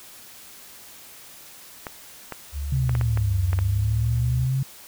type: clicks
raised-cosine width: 0.5 ms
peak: -16 dBFS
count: 8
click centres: 1.868 / 2.323 / 2.894 / 2.952 / 3.012 / 3.174 / 3.531 / 3.589 s
type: tone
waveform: sine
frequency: 71.5 Hz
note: D2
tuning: 46 cents flat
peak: -26 dBFS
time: 2.52-4.48 s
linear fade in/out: 50 ms
type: linear two-way sweep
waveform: sine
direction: down then up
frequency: 135.2 to 90.6 to 135.2 Hz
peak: -20 dBFS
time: 2.72-4.63 s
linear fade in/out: 5 ms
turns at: 3.46 s
effects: white hiss -45 dBFS RMS until 4.87 s